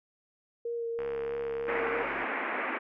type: tone with vibrato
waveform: sine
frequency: 466.2 Hz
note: A#4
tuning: in tune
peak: -31 dBFS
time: 0.65-2.03 s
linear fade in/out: 5 ms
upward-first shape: sine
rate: 3.1 Hz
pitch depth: 16 cents each way
type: click train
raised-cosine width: 0.5 ms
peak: -27 dBFS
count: 87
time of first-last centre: 0.99-2.233 s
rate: 69.2 Hz
type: band-pass noise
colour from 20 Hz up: white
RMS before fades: -33 dBFS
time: 1.67-2.79 s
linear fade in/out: 20 ms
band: 230 to 2300 Hz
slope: 48 dB/octave
effects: none